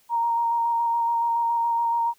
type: tone with vibrato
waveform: sine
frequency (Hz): 932.3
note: A#5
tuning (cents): 0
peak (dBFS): -20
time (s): 0.09-2.14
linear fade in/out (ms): 50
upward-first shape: square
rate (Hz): 7.1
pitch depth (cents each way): 12
effects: white hiss -61 dBFS RMS until 2.18 s